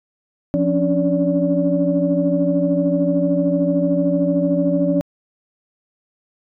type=tone cluster; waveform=sine; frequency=174.4 / 275.7 / 289 / 576 Hz; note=F3 / C#4 / D4 / D5; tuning=-2 / -9 / -28 / -34 cents; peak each=-20 dBFS; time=0.54-5.01 s; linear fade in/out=0 ms; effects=tanh soft clip ceiling -4 dBFS